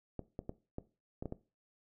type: clicks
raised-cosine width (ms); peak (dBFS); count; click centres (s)
2; -26; 7; 0.193 / 0.391 / 0.494 / 0.784 / 1.225 / 1.257 / 1.324
effects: noise-tail reverb RT60 0.3 s tail -17 dB re dry